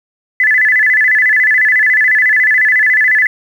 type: tone with vibrato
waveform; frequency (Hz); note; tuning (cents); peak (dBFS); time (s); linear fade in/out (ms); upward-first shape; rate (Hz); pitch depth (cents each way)
sine; 1864.7; A#6; 0; -7; 0.4-3.27; 2; square; 14; 130
effects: 7-bit